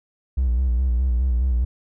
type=tone with vibrato; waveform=triangle; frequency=62.2 Hz; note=B1; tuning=13 cents sharp; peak=-14 dBFS; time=0.37-1.65 s; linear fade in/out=10 ms; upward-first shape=square; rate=4.8 Hz; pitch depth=75 cents each way; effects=tanh soft clip ceiling -12 dBFS